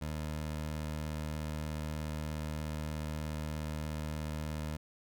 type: tone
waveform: 20% pulse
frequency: 76.8 Hz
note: D#2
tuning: 22 cents flat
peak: -31 dBFS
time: 0.01-4.77 s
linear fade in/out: 10 ms
effects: none